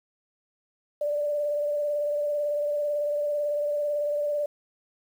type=tone with vibrato; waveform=sine; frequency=587.3 Hz; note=D5; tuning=in tune; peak=-24 dBFS; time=1.01-4.46 s; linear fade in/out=5 ms; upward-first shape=sine; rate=18 Hz; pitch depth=24 cents each way; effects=9-bit